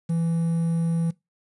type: tone with quantisation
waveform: triangle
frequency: 166.3 Hz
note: E3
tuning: 16 cents sharp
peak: -19 dBFS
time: 0.09-1.11 s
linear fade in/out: 10 ms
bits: 8
effects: noise-tail reverb RT60 0.2 s tail -21 dB re dry + resampled to 24000 Hz